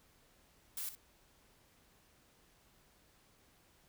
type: noise with echo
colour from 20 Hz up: blue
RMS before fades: -41 dBFS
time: 0.77-0.89 s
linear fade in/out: 2 ms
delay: 62 ms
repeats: 1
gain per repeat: -11 dB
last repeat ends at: 0.952 s
effects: pink hiss -68 dBFS RMS until 3.88 s